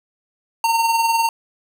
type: tone with tremolo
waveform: square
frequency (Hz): 915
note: A#5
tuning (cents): -32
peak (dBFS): -14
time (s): 0.64-1.29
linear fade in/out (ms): 2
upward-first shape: sine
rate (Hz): 20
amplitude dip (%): 45
effects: none